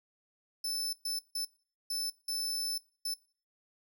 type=tone bursts at uneven times; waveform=sawtooth; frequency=5274 Hz; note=E8; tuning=in tune; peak=-30 dBFS; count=6; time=0.64-0.93 / 1.05-1.19 / 1.35-1.45 / 1.9-2.1 / 2.28-2.78 / 3.05-3.14 s; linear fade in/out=5 ms; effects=noise-tail reverb RT60 0.4 s tail -20 dB re dry